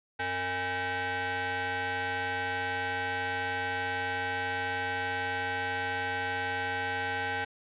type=ring-modulated tone; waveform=sawtooth; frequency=361.6 Hz; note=F#4; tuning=40 cents flat; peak=-23 dBFS; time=0.19-7.45 s; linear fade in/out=10 ms; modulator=1180 Hz; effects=resampled to 8000 Hz + 9-bit